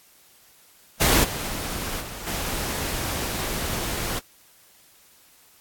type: noise with level steps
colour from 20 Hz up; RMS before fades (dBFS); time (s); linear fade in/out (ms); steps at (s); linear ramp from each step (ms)
pink; -18 / -30 / -36 / -28; 1-4.2; 20; 1.23 / 2 / 2.26; 20
effects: white hiss -55 dBFS RMS until 5.6 s + AAC 64 kbps